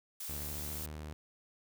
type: noise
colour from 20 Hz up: blue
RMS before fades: -42 dBFS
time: 0.2-0.86 s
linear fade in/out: 5 ms
type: tone with pitch glide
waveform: sawtooth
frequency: 73.42 to 76.27 Hz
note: D2 to D#2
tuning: 0 to -34 cents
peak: -38 dBFS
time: 0.29-1.13 s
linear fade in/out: 0 ms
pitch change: +66 cents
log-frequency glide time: 0.5-0.86 s
effects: none